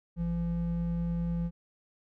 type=tone pair together; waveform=triangle; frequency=53.41 / 170.2 Hz; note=G#1 / F3; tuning=+49 / -44 cents; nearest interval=octave + minor sixth; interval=2007 cents; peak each=-34 / -27 dBFS; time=0.16-1.51 s; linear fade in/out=50 ms; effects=none